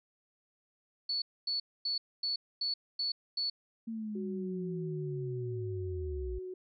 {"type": "tone bursts", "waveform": "sine", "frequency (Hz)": 4435, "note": "C#8", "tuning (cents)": 0, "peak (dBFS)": -30, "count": 7, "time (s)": [1.09, 3.5], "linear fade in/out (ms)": 5, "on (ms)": 130, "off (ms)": 250}
{"type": "linear sweep", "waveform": "sine", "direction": "down", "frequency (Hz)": [228.7, 55.6], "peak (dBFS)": -35, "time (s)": [3.87, 6.39], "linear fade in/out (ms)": 10}
{"type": "tone with vibrato", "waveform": "sine", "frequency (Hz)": 370, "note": "F#4", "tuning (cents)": 0, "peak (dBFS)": -38, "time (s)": [4.15, 6.54], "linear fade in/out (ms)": 5, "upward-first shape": "sine", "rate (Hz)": 5.9, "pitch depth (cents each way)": 8}
{"effects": ["MP3 96 kbps"]}